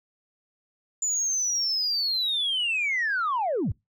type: linear sweep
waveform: sine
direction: down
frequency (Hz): 7070 to 60.5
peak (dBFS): -22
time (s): 1.02-3.72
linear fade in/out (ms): 5
effects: noise-tail reverb RT60 0.2 s tail -25 dB re dry + tanh soft clip ceiling -20 dBFS